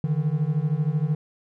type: beating tone pair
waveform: triangle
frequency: 145.7 / 158.7 Hz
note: D3 / D#3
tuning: -13 / +35 cents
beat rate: 13 Hz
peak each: -22 dBFS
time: 0.04-1.15 s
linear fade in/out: 2 ms
effects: none